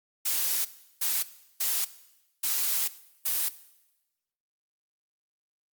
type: noise bursts at uneven times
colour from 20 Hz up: blue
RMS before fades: -27 dBFS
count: 5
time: 0.25-0.65 / 1.01-1.23 / 1.6-1.85 / 2.43-2.88 / 3.25-3.49 s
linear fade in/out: 10 ms
effects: noise-tail reverb RT60 1.0 s tail -17 dB re dry + Opus 48 kbps